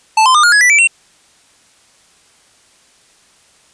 square tone with pitch steps, 878 / 1032.1 / 1213.3 / 1426.3 / 1676.7 / 1971 / 2317 / 2724 Hz, A5 / C6 / D#6 / F6 / G#6 / B6 / D7 / F7, -4 / -24 / -44 / +36 / +16 / -4 / -24 / -44 cents, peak -7 dBFS, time 0.17-0.874 s, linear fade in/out 5 ms, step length 88 ms, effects white hiss -50 dBFS RMS until 3.73 s + resampled to 22050 Hz

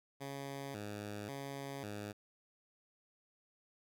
10% pulse tone with vibrato, 120 Hz, B2, 49 cents flat, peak -34 dBFS, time 0.2-2.13 s, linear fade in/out 20 ms, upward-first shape square, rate 0.92 Hz, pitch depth 250 cents each way, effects none

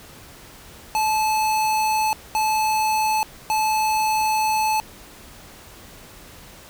square tone bursts at uneven times, 867 Hz, A5, 26 cents flat, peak -19 dBFS, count 3, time 0.95-2.13 / 2.35-3.23 / 3.5-4.8 s, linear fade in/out 0 ms, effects pink hiss -44 dBFS RMS until 6.69 s

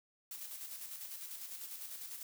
blue noise with tremolo, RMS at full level -45 dBFS, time 0.31-2.23 s, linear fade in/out 2 ms, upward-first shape square, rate 10 Hz, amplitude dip 40%, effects none

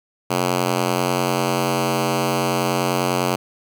10% pulse ring-modulated tone, 180.3 Hz, F#3, 45 cents flat, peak -7 dBFS, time 0.3-3.36 s, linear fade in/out 10 ms, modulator 45 Hz, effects none

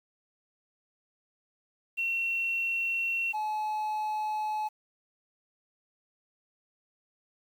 sine / triangle tone pair in turn, 2722 / 855.9 Hz, F7 / A5, -45 / -48 cents, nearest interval octave + minor sixth, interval 2003 cents, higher first, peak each -27 / -27 dBFS, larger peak neither, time 1.97-3.33 / 3.33-4.69 s, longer neither, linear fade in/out 20 ms, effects 9-bit

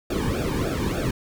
brown noise with flanger, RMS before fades -25 dBFS, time 0.1-1.11 s, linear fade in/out 5 ms, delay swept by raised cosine 0.98 to 1.53 ms, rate 3.4 Hz, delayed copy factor -1, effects none

